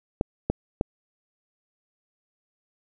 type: clicks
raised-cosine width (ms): 2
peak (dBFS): -9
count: 3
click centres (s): 0.211 / 0.5 / 0.811
effects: none